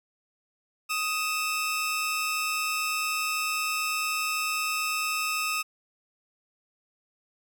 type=tone pair together; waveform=sawtooth; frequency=1251 / 2651 Hz; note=D#6 / E7; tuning=+9 / +9 cents; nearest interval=octave + minor second; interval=1300 cents; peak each=-26 dBFS; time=0.89-5.63 s; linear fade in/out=20 ms; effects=none